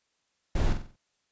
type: noise with echo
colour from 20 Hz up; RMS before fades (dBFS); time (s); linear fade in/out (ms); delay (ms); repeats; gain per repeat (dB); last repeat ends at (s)
brown; -25; 0.55-0.73; 5; 46; 5; -7; 0.96
effects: white hiss -75 dBFS RMS until 1.31 s + resampled to 16000 Hz